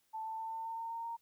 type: tone with pitch steps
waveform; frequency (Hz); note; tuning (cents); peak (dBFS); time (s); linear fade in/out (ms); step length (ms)
sine; 882 / 888.1 / 894.3 / 900.5 / 906.8 / 913.1 / 919.5 / 925.9; A5 / A5 / A5 / A5 / A#5 / A#5 / A#5 / A#5; +4 / +16 / +28 / +40 / -48 / -36 / -24 / -12; -38; 0.13-1.17; 20; 130
effects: white hiss -75 dBFS RMS until 1.21 s